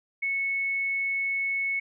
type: tone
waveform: sine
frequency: 2204 Hz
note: C#7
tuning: 11 cents flat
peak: -25 dBFS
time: 0.22-1.8 s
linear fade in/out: 10 ms
effects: none